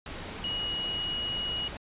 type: tone in noise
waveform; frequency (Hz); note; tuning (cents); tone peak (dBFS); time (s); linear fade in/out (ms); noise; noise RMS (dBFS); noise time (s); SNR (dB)
sine; 2900; F#7; -35; -30; 0.44-1.68; 2; pink; -39; 0.06-1.77; +6
effects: resampled to 8000 Hz